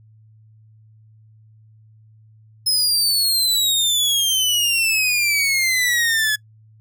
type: exponential sweep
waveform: sawtooth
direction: down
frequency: 5160 to 1695 Hz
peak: -13 dBFS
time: 2.66-6.36 s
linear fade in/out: 10 ms
effects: noise-tail reverb RT60 0.1 s tail -25 dB re dry + added 109 Hz sine -47 dBFS peak until 6.8 s